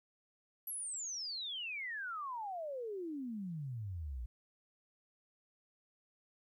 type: exponential sweep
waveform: sine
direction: down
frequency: 11840 to 56.1 Hz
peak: -39 dBFS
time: 0.67-4.26 s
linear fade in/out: 5 ms
effects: 13-bit